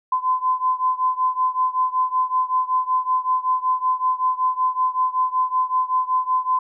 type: beating tone pair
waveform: sine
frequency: 1020 / 1025.3 Hz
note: C6 / C6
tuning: -44 / -35 cents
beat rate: 5.3 Hz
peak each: -20 / -22 dBFS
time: 0.12-6.59 s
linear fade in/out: 5 ms
effects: none